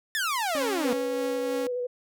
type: exponential sweep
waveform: sawtooth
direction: down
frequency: 1815 to 228.1 Hz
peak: -22 dBFS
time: 0.15-0.93 s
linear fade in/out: 0 ms
type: tone with tremolo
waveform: sawtooth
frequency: 275.3 Hz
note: C#4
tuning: 12 cents flat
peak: -26 dBFS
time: 0.55-1.67 s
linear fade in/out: 0 ms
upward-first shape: triangle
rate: 3.2 Hz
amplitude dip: 30%
type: tone with vibrato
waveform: sine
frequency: 493.9 Hz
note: B4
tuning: in tune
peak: -27 dBFS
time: 0.84-1.87 s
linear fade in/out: 10 ms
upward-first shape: square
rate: 12 Hz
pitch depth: 17 cents each way
effects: none